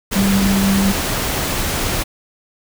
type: tone in noise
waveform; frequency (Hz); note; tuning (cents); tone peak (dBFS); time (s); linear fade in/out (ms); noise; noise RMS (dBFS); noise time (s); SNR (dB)
sine; 195.9; G3; -1; -13; 0.15-0.93; 20; pink; -20; 0.11-2.04; +4
effects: none

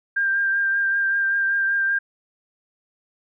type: tone with vibrato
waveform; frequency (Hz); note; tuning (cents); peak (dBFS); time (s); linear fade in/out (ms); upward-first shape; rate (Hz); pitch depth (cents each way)
sine; 1591; G6; +25; -18; 0.16-1.99; 10; triangle; 5.2; 23
effects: none

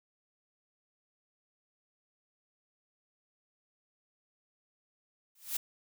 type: noise with exponential growth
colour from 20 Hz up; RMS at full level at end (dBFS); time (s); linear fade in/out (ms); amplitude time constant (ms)
blue; -29; 5.35-5.57; 5; 47
effects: none

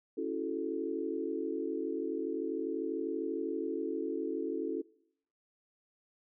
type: chord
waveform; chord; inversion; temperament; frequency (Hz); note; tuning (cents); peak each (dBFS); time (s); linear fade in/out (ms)
sine; F# minor seventh; second; equal with one note detuned; 277.2 / 329.6 / 370 / 437.2; C#4 / E4 / F#4 / A4; 0 / 0 / 0 / -11; -39 / -37 / -39 / -37; 0.17-4.82; 10
effects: noise-tail reverb RT60 0.7 s tail -23 dB re dry

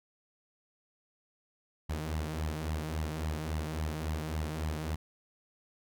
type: tone with flanger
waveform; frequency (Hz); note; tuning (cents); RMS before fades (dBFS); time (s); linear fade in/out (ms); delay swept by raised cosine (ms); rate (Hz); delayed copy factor
sawtooth; 77.78; D#2; 0; -35; 1.89-4.96; 10; 0.97 to 6.47; 3.6; +0.6
effects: none

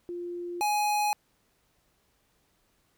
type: tone pair in turn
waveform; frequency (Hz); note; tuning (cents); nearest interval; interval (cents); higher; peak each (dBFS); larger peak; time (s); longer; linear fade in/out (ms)
sine / square; 349.7 / 835.1; F4 / G#5; +2 / +9; octave + minor third; 1507; second; -33 / -25; second; 0.09-0.61 / 0.61-1.13; neither; 0
effects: pink hiss -70 dBFS RMS until 2.97 s

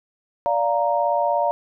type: chord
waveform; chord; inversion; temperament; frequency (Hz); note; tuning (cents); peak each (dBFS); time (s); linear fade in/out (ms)
sine; Bb major; first; just; 582.7 / 699.2 / 932.3; D5 / F5 / Bb5; -14 / +2 / 0; -22; 0.46-1.51; 0
effects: none

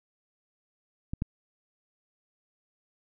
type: clicks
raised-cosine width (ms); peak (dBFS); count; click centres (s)
5; -20 / -16; 2; 1.135 / 1.221
effects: none

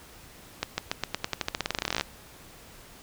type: accelerating click train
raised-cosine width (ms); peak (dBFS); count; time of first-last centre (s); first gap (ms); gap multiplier
0.2; -9; 25; 0.63-2.01; 150; 0.9
effects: pink hiss -50 dBFS RMS until 3.02 s

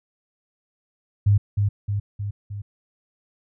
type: tone with echo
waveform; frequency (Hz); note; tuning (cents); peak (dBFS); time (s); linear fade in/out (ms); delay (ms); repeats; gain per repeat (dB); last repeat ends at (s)
sine; 101.8; G#2; -34; -13; 1.26-1.38; 10; 310; 4; -4; 2.62
effects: none

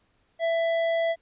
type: tone with hard clipping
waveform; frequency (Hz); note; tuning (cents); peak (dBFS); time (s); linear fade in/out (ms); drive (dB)
sine; 664; E5; +12; -24; 0.39-1.16; 50; 10
effects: pink hiss -68 dBFS RMS until 1.21 s + resampled to 8000 Hz

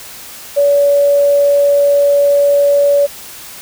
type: tone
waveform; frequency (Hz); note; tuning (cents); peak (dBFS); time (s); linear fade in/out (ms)
sine; 570; C#5; +48; -7; 0.56-3.07; 20
effects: white hiss -32 dBFS RMS until 3.61 s

